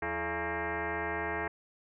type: tone with frequency modulation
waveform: sine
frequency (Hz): 587.3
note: D5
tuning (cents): 0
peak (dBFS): -31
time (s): 0.02-1.48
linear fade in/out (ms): 5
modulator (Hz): 254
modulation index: 5.9
effects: none